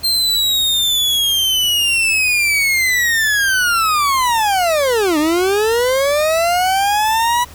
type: linear two-way sweep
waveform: 40% pulse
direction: down then up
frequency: 4186 to 293.7 to 984 Hz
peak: -12 dBFS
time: 0.03-7.45 s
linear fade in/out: 20 ms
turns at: 5.18 s
effects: added 75 Hz sine -40 dBFS peak until 7.54 s + pink hiss -40 dBFS RMS until 7.54 s